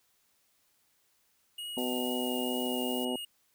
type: tone with vibrato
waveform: square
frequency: 2873 Hz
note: F7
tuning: 48 cents sharp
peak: -38 dBFS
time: 1.58-3.25 s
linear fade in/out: 5 ms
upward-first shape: triangle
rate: 2.2 Hz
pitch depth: 16 cents each way
type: harmonic tone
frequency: 125.6 Hz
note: B2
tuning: 30 cents sharp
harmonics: 2 / 3 / 4 / 5 / 6 / 7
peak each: -33 / -37 / -39 / -41 / -43 / -44 dBFS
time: 1.77-3.16 s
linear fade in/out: 2 ms
type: noise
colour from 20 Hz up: violet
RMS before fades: -43 dBFS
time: 1.78-3.05 s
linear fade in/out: 2 ms
effects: white hiss -71 dBFS RMS until 3.54 s